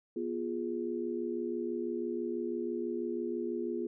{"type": "chord", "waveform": "sine", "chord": "F diminished", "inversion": "second", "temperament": "equal with one note detuned", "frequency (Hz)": [243, 349.2, 415.3], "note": ["Cb4", "F4", "Ab4"], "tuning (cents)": [-28, 0, 0], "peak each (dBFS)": [-38, -35, -38], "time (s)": [0.16, 3.87], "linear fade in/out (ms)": 5, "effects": []}